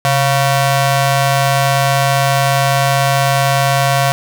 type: ring-modulated tone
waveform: sawtooth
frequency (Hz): 415.3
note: G#4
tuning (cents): 0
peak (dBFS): -4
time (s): 0.05-4.12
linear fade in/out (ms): 0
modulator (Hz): 282
effects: none